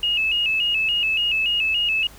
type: tone with vibrato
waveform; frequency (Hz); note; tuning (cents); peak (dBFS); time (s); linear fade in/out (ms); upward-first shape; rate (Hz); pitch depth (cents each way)
sine; 2734; F7; -37; -18; 0.03-2.07; 2; square; 3.5; 81
effects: added 50 Hz sine -46 dBFS peak until 2.18 s + pink hiss -46 dBFS RMS until 2.18 s